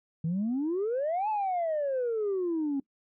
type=exponential two-way sweep; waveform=sine; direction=up then down; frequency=155.56 to 880 to 268.9 Hz; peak=-25 dBFS; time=0.24-2.8 s; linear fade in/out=5 ms; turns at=1.29 s; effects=noise-tail reverb RT60 0.1 s tail -22 dB re dry + tanh soft clip ceiling -24 dBFS